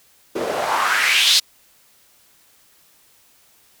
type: noise with band-pass filter sweep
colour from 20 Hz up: white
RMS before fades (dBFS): -18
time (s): 0.35-1.4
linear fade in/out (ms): 10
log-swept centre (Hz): 360 to 4600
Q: 3
effects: white hiss -55 dBFS RMS until 3.8 s